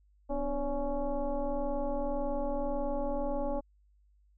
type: tone with frequency modulation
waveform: sine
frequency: 293.9 Hz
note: D4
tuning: 1 cent sharp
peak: -29 dBFS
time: 0.29-3.61 s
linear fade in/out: 20 ms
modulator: 273 Hz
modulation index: 1.8
effects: added 50 Hz sine -62 dBFS peak until 4.37 s